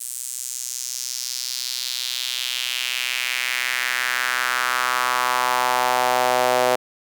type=tone with high-pass filter sweep; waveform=sawtooth; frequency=125.5 Hz; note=B2; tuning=28 cents sharp; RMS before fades=-23 dBFS; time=0-6.76 s; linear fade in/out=10 ms; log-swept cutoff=8800 to 580 Hz; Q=2.5; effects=none